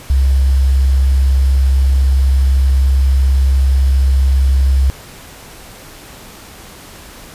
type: tone with quantisation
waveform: sine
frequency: 66.9 Hz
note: C2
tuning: 39 cents sharp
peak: -8 dBFS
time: 0.1-4.9 s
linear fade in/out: 0 ms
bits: 6
effects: pink hiss -36 dBFS RMS until 7.34 s + resampled to 32000 Hz